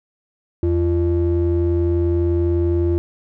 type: ring-modulated tone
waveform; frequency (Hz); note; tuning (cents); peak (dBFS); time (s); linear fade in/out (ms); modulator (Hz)
triangle; 129.9; C3; -12; -10; 0.63-2.98; 0; 214
effects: none